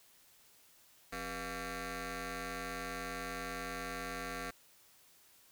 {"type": "ring-modulated tone", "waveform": "10% pulse", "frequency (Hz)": 220, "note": "A3", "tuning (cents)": 0, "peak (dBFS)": -28, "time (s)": [1.12, 4.51], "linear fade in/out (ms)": 10, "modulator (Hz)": 925, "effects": ["white hiss -64 dBFS RMS until 5.51 s"]}